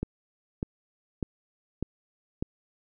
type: click train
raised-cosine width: 3 ms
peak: -16 dBFS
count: 5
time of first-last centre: 0.03-2.425 s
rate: 1.67 Hz
effects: none